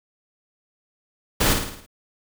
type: noise with echo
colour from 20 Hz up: pink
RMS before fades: -19 dBFS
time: 1.4-1.54 s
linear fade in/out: 10 ms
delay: 54 ms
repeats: 6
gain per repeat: -5 dB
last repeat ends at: 1.864 s
effects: none